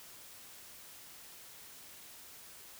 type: silence
effects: white hiss -53 dBFS RMS until 2.79 s